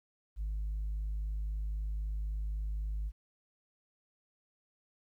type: tone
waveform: sine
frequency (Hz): 51.91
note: G#1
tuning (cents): 0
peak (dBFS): -31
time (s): 0.36-3.12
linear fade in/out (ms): 50
effects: tanh soft clip ceiling -31 dBFS + 12-bit